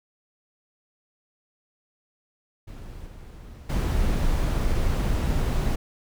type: noise with level steps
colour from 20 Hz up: brown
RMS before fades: -39 / -42 / -23 dBFS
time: 2.67-5.76 s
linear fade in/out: 10 ms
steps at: 3.06 / 3.69 s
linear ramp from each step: 10 ms
effects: none